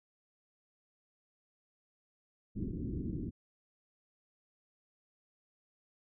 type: low-pass noise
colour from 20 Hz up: white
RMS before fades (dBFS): -38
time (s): 2.55-3.31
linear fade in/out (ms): 20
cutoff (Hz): 340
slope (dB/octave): 48
effects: none